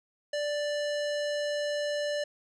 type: tone with low-pass filter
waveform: square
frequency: 587.3 Hz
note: D5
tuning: in tune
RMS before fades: -31 dBFS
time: 0.33-2.24 s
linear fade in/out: 5 ms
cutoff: 5800 Hz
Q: 1.2
effects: none